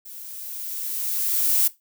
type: noise with level ramp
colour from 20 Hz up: violet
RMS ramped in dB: -40 to -18 dBFS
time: 0.05-1.68 s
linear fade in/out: 10 ms
effects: noise-tail reverb RT60 0.2 s tail -17 dB re dry